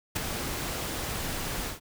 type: noise with ADSR envelope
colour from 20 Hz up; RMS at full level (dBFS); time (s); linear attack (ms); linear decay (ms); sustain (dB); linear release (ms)
pink; -25; 0.15-1.8; 17; 5; -8; 130
effects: none